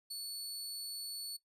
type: tone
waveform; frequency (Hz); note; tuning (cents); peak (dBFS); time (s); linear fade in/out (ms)
sawtooth; 4435; C#8; 0; -37; 0.1-1.37; 10
effects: noise-tail reverb RT60 0.1 s tail -17 dB re dry + resampled to 32000 Hz